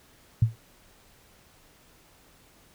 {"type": "tone with exponential decay", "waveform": "sine", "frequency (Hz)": 113.1, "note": "A2", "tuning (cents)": 48, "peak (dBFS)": -13, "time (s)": [0.42, 0.56], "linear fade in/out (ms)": 5, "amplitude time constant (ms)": 29, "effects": ["pink hiss -58 dBFS RMS until 2.74 s"]}